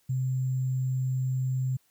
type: tone with sample-and-hold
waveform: sine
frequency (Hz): 130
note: C3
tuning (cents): -11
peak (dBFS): -25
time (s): 0.09-1.77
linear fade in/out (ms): 10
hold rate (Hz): 7350
effects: white hiss -68 dBFS RMS until 1.9 s